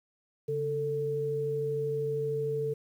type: tone pair together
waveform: sine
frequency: 140.5 / 443.5 Hz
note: C#3 / A4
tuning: +24 / +14 cents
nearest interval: octave + minor sixth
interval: 1990 cents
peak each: -35 / -29 dBFS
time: 0.48-2.74 s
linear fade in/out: 10 ms
effects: 10-bit